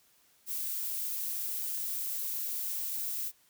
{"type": "noise", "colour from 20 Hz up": "violet", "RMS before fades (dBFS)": -35, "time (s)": [0.46, 3.32], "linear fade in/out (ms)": 50, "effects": ["white hiss -66 dBFS RMS until 3.49 s"]}